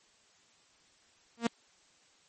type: tone with exponential growth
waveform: sawtooth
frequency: 233.1 Hz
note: A#3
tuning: in tune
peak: -20 dBFS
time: 1.37-1.47 s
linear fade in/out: 5 ms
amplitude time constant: 20 ms
effects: white hiss -65 dBFS RMS until 2.28 s + MP3 32 kbps